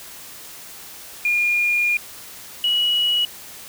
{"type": "tone pair in turn", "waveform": "triangle", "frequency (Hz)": [2421, 2919], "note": ["D#7", "F#7"], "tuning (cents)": [-48, -24], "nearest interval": "minor third", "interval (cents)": 324, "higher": "second", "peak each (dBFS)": -13, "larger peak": "neither", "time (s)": [[1.25, 1.97], [2.64, 3.25]], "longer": "first", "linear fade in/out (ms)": 2, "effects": ["tanh soft clip ceiling -14 dBFS", "white hiss -39 dBFS RMS until 3.68 s"]}